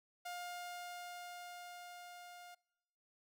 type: tone with level ramp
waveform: sawtooth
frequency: 708 Hz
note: F5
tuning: 23 cents sharp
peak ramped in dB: -39 to -49 dBFS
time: 0.25-2.55 s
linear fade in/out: 10 ms
effects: noise-tail reverb RT60 1.0 s tail -26 dB re dry